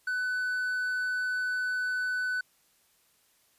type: tone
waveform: triangle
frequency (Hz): 1499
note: F#6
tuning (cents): +22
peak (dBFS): -26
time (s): 0.07-2.41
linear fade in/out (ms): 5
effects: white hiss -67 dBFS RMS until 3.58 s + resampled to 32000 Hz